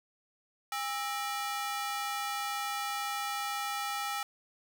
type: ring-modulated tone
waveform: sawtooth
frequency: 1062 Hz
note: C6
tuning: 25 cents sharp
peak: -26 dBFS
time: 0.72-4.23 s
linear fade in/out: 2 ms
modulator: 251 Hz
effects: none